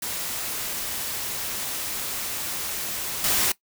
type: noise with level steps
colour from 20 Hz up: white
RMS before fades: -30 / -22 dBFS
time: 0.02-3.52 s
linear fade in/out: 5 ms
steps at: 3.24 s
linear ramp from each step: 2 ms
effects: noise-tail reverb RT60 0.1 s tail -19 dB re dry